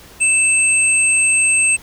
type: tone pair together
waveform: sine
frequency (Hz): 2637 / 8348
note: E7 / C9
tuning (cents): 0 / -5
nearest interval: octave + minor sixth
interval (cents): 1995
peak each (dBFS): -14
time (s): 0.2-1.77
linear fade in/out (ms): 20
effects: pink hiss -42 dBFS RMS until 1.82 s